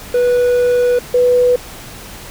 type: tone pair in turn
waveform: triangle / sine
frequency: 490.2 / 493.6 Hz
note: B4 / B4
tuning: -13 / -1 cents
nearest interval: unison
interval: 12 cents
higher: second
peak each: -8 dBFS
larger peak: neither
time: 0.14-0.99 / 1.14-1.56 s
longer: first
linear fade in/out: 5 ms
effects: pink hiss -33 dBFS RMS until 2.3 s